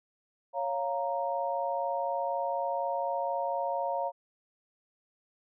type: chord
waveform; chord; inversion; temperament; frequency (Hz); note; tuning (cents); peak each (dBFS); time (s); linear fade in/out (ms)
sine; Bb minor; first; equal; 554.4 / 698.5 / 932.3; Db5 / F5 / Bb5; 0 / 0 / 0; -33; 0.53-4.12; 50
effects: none